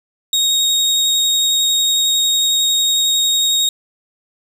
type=tone with vibrato; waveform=30% pulse; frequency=3749 Hz; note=A#7; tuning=9 cents sharp; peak=-10 dBFS; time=0.33-3.69 s; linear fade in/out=2 ms; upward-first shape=sine; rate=11 Hz; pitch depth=9 cents each way; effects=none